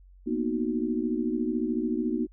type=chord; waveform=sine; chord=B major seventh; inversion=third; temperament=equal; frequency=233.1 / 246.9 / 311.1 / 370 Hz; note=A#3 / B3 / D#4 / F#4; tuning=0 / 0 / 0 / 0 cents; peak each=-31 / -30 / -30 / -33 dBFS; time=0.26-2.27 s; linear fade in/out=20 ms; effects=added 46 Hz sine -50 dBFS peak until 2.32 s